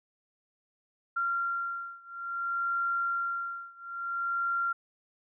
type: beating tone pair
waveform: sine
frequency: 1380 / 1380.58 Hz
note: F6 / F6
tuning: -21 / -20 cents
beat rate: 0.58 Hz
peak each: -32 / -33 dBFS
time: 1.16-4.73 s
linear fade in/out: 10 ms
effects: none